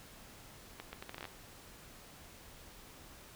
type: accelerating click train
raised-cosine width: 0.3 ms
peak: -27 dBFS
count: 10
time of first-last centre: 0.8-1.253 s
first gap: 130 ms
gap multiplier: 0.73
effects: pink hiss -55 dBFS RMS until 3.35 s